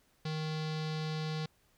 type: tone with low-pass filter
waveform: square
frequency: 156 Hz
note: D#3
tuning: 5 cents sharp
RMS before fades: -36 dBFS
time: 0.25-1.46 s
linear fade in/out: 5 ms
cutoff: 4400 Hz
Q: 3.1
effects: pink hiss -70 dBFS RMS until 1.77 s